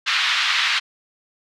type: band-pass noise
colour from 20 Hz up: white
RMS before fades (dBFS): -20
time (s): 0.06-0.8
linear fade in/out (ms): 20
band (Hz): 1200 to 3900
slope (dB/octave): 24
effects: none